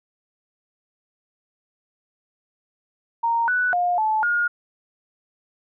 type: tone with pitch steps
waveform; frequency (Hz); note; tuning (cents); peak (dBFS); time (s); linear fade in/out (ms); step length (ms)
sine; 928 / 1484 / 710 / 868 / 1427; A#5 / F#6 / F5 / A5 / F6; -8 / +5 / +28 / -24 / +37; -18; 3.23-4.48; 10; 250
effects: none